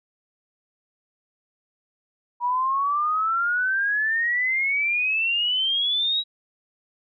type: exponential sweep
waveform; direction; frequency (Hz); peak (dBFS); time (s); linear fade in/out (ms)
sine; up; 958 to 3870; -20; 2.4-6.24; 50
effects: none